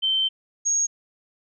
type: tone pair in turn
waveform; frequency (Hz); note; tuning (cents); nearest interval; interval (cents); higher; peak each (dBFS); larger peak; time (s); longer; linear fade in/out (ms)
sine; 3103 / 6575; G7 / G#8; -18 / -18; octave + minor second; 1300; second; -19; neither; 0.02-0.29 / 0.65-0.87; first; 20
effects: none